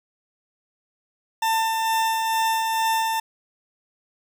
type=tone with tremolo; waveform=40% pulse; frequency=895 Hz; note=A5; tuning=29 cents sharp; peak=-18 dBFS; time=1.42-3.2 s; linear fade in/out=5 ms; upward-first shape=sine; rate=2.2 Hz; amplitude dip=30%; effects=none